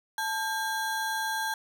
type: ring-modulated tone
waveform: square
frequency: 1241 Hz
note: D#6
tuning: 5 cents flat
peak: -26 dBFS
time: 0.18-1.54 s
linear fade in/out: 2 ms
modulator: 361 Hz
effects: none